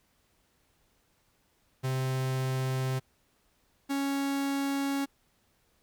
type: tone pair in turn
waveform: 45% pulse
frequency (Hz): 130.81 / 277.2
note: C3 / C#4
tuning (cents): 0 / 0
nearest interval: octave + minor second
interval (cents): 1300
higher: second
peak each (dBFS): -28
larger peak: neither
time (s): 1.83-3 / 3.89-5.06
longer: neither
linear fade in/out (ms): 20
effects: pink hiss -70 dBFS RMS until 5.82 s